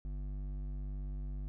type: tone with hard clipping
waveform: sine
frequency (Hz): 49.1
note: G1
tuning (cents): +4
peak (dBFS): -39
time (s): 0.05-1.48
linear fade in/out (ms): 0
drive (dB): 10
effects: none